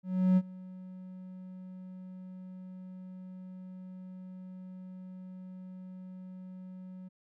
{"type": "tone with ADSR envelope", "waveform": "triangle", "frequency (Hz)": 185, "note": "F#3", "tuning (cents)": 0, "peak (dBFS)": -18, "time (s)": [0.03, 7.09], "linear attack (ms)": 340, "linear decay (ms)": 47, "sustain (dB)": -23, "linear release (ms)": 16, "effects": []}